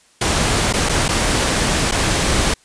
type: noise with dropouts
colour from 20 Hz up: pink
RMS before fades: -17 dBFS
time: 0.21-2.54 s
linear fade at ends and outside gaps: 5 ms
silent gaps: 0.728-0.736 / 0.889-0.893 / 1.082-1.088 / 1.913-1.92 s
effects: white hiss -53 dBFS RMS until 2.64 s + resampled to 22050 Hz